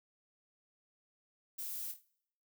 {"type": "noise with echo", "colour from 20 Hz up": "violet", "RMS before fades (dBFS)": -42, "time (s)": [1.58, 1.92], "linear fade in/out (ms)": 10, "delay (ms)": 25, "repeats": 5, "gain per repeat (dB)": -7, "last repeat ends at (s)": 2.045, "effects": ["noise-tail reverb RT60 0.7 s tail -23 dB re dry"]}